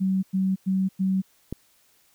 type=tone bursts; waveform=sine; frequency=190 Hz; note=F#3; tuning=46 cents sharp; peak=-20 dBFS; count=4; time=0-1.22 s; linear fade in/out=20 ms; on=230 ms; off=100 ms
type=click; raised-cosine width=3 ms; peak=-17 dBFS; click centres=1.526 s
effects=white hiss -62 dBFS RMS until 2.14 s